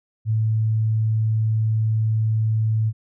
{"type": "tone", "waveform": "sine", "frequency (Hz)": 110, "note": "A2", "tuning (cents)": 0, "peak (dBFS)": -17, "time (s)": [0.25, 2.93], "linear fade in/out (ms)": 50, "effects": []}